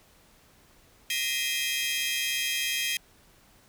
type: tone cluster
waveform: sawtooth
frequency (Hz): 1877 / 2035 / 2421 / 2558 / 3222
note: A#6 / C7 / D#7 / D#7 / G7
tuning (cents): +11 / -49 / -48 / +47 / +47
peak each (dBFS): -33 / -34 / -32 / -30 / -27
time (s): 1.1-2.97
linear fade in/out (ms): 2
effects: pink hiss -59 dBFS RMS until 3.68 s